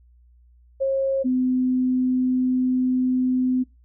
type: tone pair in turn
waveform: sine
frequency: 540 / 254.8 Hz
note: C#5 / C4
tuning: -45 / -46 cents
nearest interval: octave + minor second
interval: 1301 cents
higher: first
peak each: -18 dBFS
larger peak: neither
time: 0.8-1.24 / 1.24-3.64 s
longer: second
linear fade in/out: 20 ms
effects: noise-tail reverb RT60 0.2 s tail -20 dB re dry + added 60 Hz sine -51 dBFS peak until 3.84 s